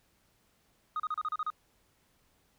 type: tone bursts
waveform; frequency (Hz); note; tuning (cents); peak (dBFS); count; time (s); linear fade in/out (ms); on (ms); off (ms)
sine; 1244.5; D#6; 0; -28; 8; 0.96-1.502; 2; 38; 34
effects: tanh soft clip ceiling -28 dBFS + pink hiss -70 dBFS RMS until 2.58 s